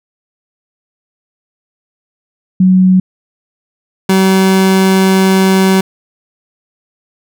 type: tone pair in turn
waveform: sine / 30% pulse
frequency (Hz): 185.8 / 190.36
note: F#3 / F#3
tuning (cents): +7 / +49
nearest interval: unison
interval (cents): 42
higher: second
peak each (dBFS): -4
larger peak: neither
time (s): 2.6-3 / 4.09-5.81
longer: second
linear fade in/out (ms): 5
effects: none